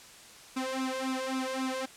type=tone with flanger; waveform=sawtooth; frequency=261.6 Hz; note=C4; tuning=in tune; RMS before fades=-33 dBFS; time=0.56-1.86 s; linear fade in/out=10 ms; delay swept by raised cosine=0.78 to 1.98 ms; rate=3.7 Hz; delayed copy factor=+0.9; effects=white hiss -51 dBFS RMS until 1.96 s + low-pass 9000 Hz 12 dB/octave